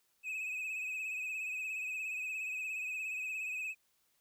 triangle tone with vibrato, 2547 Hz, D#7, 40 cents sharp, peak -35 dBFS, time 0.23-3.75 s, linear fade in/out 50 ms, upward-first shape triangle, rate 17 Hz, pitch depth 64 cents each way, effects white hiss -75 dBFS RMS until 4.2 s

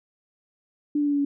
sine tone with pitch steps, 294.1 / 291.2 / 288.4 / 285.6 / 282.8 Hz, D4 / D4 / D4 / D4 / C#4, +3 / -15 / -31 / -48 / +35 cents, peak -20 dBFS, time 0.95-1.25 s, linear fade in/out 5 ms, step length 60 ms, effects none

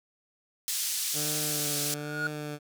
pink band-pass noise, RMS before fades -31 dBFS, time 0.68-1.94 s, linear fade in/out 0 ms, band 5000 to 14000 Hz, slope 12 dB/octave
15% pulse tone with vibrato, 148.5 Hz, D3, 20 cents sharp, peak -28 dBFS, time 1.13-2.59 s, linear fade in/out 50 ms, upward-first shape triangle, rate 1.1 Hz, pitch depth 36 cents each way
triangle tone with exponential growth, 1440 Hz, F#6, 47 cents flat, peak -23 dBFS, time 1.86-2.27 s, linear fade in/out 2 ms, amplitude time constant 89 ms
effects none

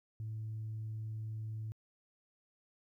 sine tone, 109.5 Hz, A2, 8 cents flat, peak -37 dBFS, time 0.2-1.72 s, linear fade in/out 0 ms, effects tanh soft clip ceiling -35 dBFS + 13-bit

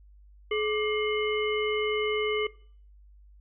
harmonic tone with a mistuned harmonic, 425.8 Hz, G#4, 43 cents sharp, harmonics 1 / 3 / 5 / 7, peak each -26 / -36 / -32 / -36 dBFS, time 0.51-2.47 s, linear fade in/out 5 ms, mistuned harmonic 3, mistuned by -140 cents, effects noise-tail reverb RT60 0.5 s tail -20 dB re dry + added 50 Hz sine -51 dBFS peak until 3.4 s

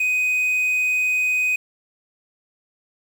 triangle tone with quantisation, 2502 Hz, D#7, 9 cents sharp, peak -16 dBFS, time 0-1.56 s, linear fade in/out 5 ms, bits 7, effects none

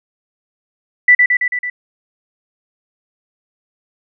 sine tone with echo, 1975.5 Hz, B6, in tune, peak -4 dBFS, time 1.08-1.15 s, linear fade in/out 5 ms, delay 110 ms, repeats 5, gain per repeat -3 dB, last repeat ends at 1.7 s, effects none

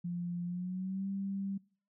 sine tone with pitch glide, 174.61 to 195.99 Hz, F3 to G3, 0 to 0 cents, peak -34 dBFS, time 0.04-1.58 s, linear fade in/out 10 ms, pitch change +200 cents, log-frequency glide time 0.45-1.08 s, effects noise-tail reverb RT60 0.5 s tail -25 dB re dry

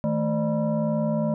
sine tone with frequency modulation, 220.3 Hz, A3, 2 cents sharp, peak -21 dBFS, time 0.04-1.34 s, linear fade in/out 0 ms, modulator 378 Hz, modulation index 1.2, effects none

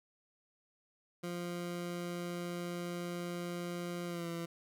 20% pulse tone with pitch glide, 174.61 to 168.95 Hz, F3 to E3, 0 to +43 cents, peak -33 dBFS, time 1.23-4.46 s, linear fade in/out 10 ms, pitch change -57 cents, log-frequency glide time 4.06-4.28 s, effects none

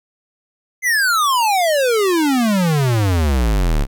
square exponential sweep, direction down, 2096 to 32.7 Hz, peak -14 dBFS, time 0.82-3.87 s, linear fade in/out 50 ms, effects none

